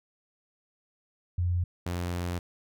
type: tone pair in turn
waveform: sine / sawtooth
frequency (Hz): 88.3 / 87.92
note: F2 / F2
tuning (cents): +20 / +12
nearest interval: unison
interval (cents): 8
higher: first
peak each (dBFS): -24 / -26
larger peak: first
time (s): 1.38-1.64 / 1.86-2.39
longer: second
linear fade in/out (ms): 5
effects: none